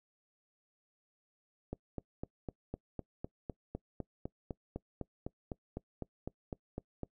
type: click train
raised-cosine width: 2 ms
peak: -25 dBFS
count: 22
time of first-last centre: 1.73-7.033 s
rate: 3.96 Hz
effects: noise-tail reverb RT60 0.1 s tail -23 dB re dry